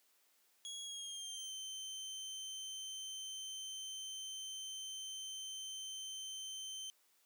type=tone with pitch glide; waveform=25% pulse; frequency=3322 to 3100 Hz; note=G#7 to G7; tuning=0 to -20 cents; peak=-40 dBFS; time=0.65-6.9 s; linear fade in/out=0 ms; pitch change=-120 cents; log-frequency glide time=0.83-1.52 s; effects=white hiss -73 dBFS RMS until 7.25 s + high-pass 300 Hz 12 dB/octave